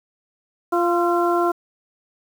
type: harmonic tone with a mistuned harmonic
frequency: 347.3 Hz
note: F4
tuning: 10 cents flat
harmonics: 1 / 2 / 3 / 4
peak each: -19 / -22 / -24 / -25 dBFS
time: 0.72-1.52 s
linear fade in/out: 10 ms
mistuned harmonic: 4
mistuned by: -33 cents
effects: 7-bit